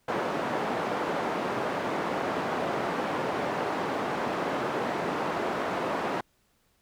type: band-pass noise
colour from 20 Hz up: white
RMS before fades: -30 dBFS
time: 0.08-6.21 s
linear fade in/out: 5 ms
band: 200 to 920 Hz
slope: 12 dB/octave
effects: pink hiss -69 dBFS RMS until 6.81 s